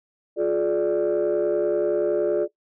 sine chord, D diminished, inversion first, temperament just, 352.4 / 422.9 / 587.3 Hz, F4 / Ab4 / D5, +16 / +31 / 0 cents, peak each -22 dBFS, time 0.36-2.48 s, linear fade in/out 50 ms, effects noise-tail reverb RT60 0.1 s tail -19 dB re dry + tanh soft clip ceiling -15 dBFS

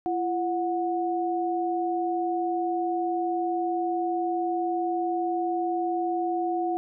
sine tone pair together, 340 / 731.8 Hz, F4 / F#5, -46 / -19 cents, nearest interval octave + minor second, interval 1327 cents, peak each -27 dBFS, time 0.06-6.77 s, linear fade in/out 0 ms, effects none

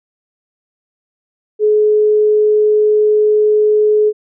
sine tone, 424.4 Hz, G#4, 38 cents sharp, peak -8 dBFS, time 1.59-4.13 s, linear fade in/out 50 ms, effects none

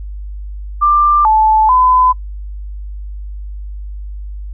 sine tone with pitch steps, 1186 / 870 / 1011 Hz, D6 / A5 / B5, +17 / -20 / +40 cents, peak -7 dBFS, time 0.81-2.13 s, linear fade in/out 20 ms, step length 440 ms, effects noise-tail reverb RT60 0.1 s tail -24 dB re dry + added 50 Hz sine -23 dBFS peak until 4.53 s

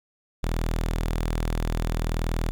sawtooth tone, 40.56 Hz, E1, 27 cents flat, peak -20 dBFS, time 0.43-2.51 s, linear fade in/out 0 ms, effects 10-bit

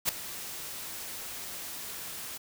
white noise with ADSR envelope, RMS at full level -24 dBFS, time 0.05-2.38 s, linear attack 38 ms, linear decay 5 ms, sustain -16 dB, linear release 12 ms, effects none

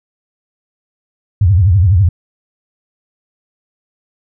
sine tone with vibrato, 93.1 Hz, F#2, 11 cents sharp, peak -6 dBFS, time 1.41-2.09 s, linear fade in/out 5 ms, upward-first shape triangle, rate 12 Hz, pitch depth 280 cents each way, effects none

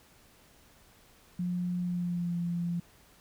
sine tone with pitch glide, 177.9 to 172.34 Hz, F3 to F3, +32 to -23 cents, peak -29 dBFS, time 1.39-2.8 s, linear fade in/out 5 ms, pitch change -55 cents, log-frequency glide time 1.82-2.37 s, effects pink hiss -60 dBFS RMS until 3.2 s

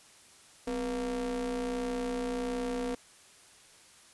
square ring-modulated tone, 113.1 Hz, A2, 48 cents sharp, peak -29 dBFS, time 0.67-2.95 s, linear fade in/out 5 ms, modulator 370 Hz, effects white hiss -57 dBFS RMS until 4.13 s + resampled to 24000 Hz

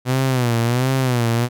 sawtooth tone with vibrato, 124.2 Hz, B2, 10 cents sharp, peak -12 dBFS, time 0.05-1.49 s, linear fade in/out 50 ms, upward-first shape sine, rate 1.4 Hz, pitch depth 120 cents each way, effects none

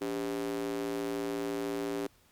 square tone with high-pass filter, 57 Hz, A#1, 38 cents flat, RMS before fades -34 dBFS, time 0.01-2.07 s, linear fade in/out 5 ms, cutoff 340 Hz, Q 5.9, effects pink hiss -64 dBFS RMS until 2.31 s + MP3 96 kbps

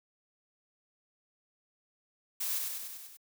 blue noise with echo, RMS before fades -34 dBFS, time 2.4-2.59 s, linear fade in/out 10 ms, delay 97 ms, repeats 6, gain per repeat -3 dB, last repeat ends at 3.172 s, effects none

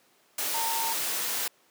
sine tone in noise, 911 Hz, A#5, 40 cents flat, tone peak -30 dBFS, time 0.54-0.93 s, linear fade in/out 5 ms, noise white, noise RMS -30 dBFS, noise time 0.38-1.48 s, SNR -3 dB, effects pink hiss -63 dBFS RMS until 1.7 s + high-pass 300 Hz 12 dB/octave

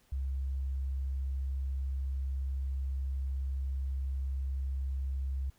sine tone, 67 Hz, C2, 42 cents sharp, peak -31 dBFS, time 0.12-5.5 s, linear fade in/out 5 ms, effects pink hiss -68 dBFS RMS until 5.58 s

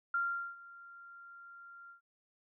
sine tone with ADSR envelope, 1387 Hz, F6, 12 cents flat, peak -29 dBFS, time 0.14-2.01 s, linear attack 4 ms, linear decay 410 ms, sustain -21 dB, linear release 110 ms, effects none

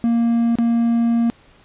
triangle tone with dropouts, 233.1 Hz, A#3, in tune, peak -12 dBFS, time 0.04-1.3 s, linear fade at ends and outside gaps 0 ms, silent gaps 0.555-0.586 s, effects pink hiss -51 dBFS RMS until 1.64 s + resampled to 8000 Hz

